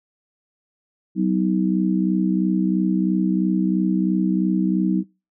harmonic tone, 63 Hz, B1, 35 cents sharp, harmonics 3 / 4 / 5, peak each -19 / -25 / -22 dBFS, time 1.15-5.04 s, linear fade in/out 50 ms, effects noise-tail reverb RT60 0.3 s tail -24 dB re dry

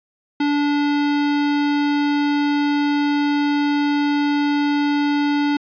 square tone, 290 Hz, D4, 22 cents flat, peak -17 dBFS, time 0.4-5.57 s, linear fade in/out 5 ms, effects resampled to 11025 Hz + 9-bit

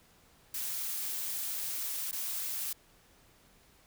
blue noise with dropouts, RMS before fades -36 dBFS, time 0.54-2.73 s, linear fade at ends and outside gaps 5 ms, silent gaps 2.113-2.127 s, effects pink hiss -63 dBFS RMS until 3.86 s

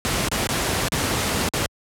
pink noise with dropouts, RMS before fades -22 dBFS, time 0.05-1.66 s, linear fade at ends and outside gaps 0 ms, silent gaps 0.285-0.315 / 0.471-0.49 / 0.884-0.921 / 1.488-1.536 s, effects high-pass 60 Hz 12 dB/octave + low-pass 12000 Hz 12 dB/octave

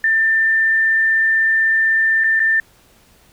sine tone with dropouts, 1788 Hz, A6, 27 cents sharp, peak -12 dBFS, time 0.04-2.6 s, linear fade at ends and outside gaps 2 ms, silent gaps 2.238-2.242 / 2.395-2.401 s, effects pink hiss -52 dBFS RMS until 3.32 s

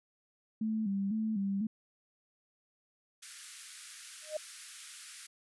sine tone with vibrato, 207.7 Hz, G#3, in tune, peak -30 dBFS, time 0.61-1.67 s, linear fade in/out 5 ms, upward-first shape square, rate 2 Hz, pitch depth 91 cents each way
white high-pass noise, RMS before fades -47 dBFS, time 3.22-5.27 s, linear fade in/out 10 ms, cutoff 1300 Hz, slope 48 dB/octave
sine tone with exponential growth, 615 Hz, D#5, 20 cents flat, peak -29 dBFS, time 4.22-4.37 s, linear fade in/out 5 ms, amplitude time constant 31 ms
effects resampled to 24000 Hz

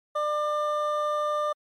triangle tone pair together, 598 / 1196 Hz, D5 / D6, +31 / +31 cents, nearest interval octave, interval 1200 cents, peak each -25 dBFS, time 0.15-1.53 s, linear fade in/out 10 ms, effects MP3 64 kbps

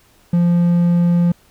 triangle tone, 173.3 Hz, F3, 13 cents flat, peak -9 dBFS, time 0.33-1.32 s, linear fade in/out 5 ms, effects pink hiss -53 dBFS RMS until 1.5 s

